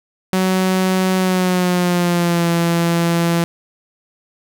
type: tone with pitch glide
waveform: sawtooth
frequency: 186.9 to 169.42 Hz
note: F#3 to E3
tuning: +18 to +48 cents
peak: -10 dBFS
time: 0.33-3.44 s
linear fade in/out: 0 ms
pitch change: -170 cents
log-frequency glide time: 1.17-2.49 s
effects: none